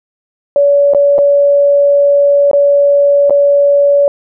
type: tone with dropouts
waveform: sine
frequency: 569 Hz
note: C#5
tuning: 45 cents sharp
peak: -5 dBFS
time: 0.56-4.08 s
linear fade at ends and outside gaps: 1 ms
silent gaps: 0.936-0.947 / 1.182-1.187 / 2.513-2.532 / 3.297-3.306 s
effects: none